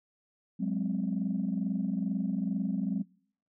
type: tone cluster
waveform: sine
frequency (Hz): 182.8 / 205.1 / 260.8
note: F#3 / G#3 / C4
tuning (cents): -21 / -21 / -5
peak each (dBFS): -31 / -31 / -34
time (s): 0.59-3.03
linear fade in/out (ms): 20
effects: noise-tail reverb RT60 0.6 s tail -25 dB re dry + tanh soft clip ceiling -21 dBFS